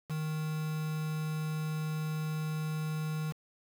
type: tone with quantisation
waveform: triangle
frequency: 155.56 Hz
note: D#3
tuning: in tune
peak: -30 dBFS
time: 0.09-3.33 s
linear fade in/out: 20 ms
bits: 7
effects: none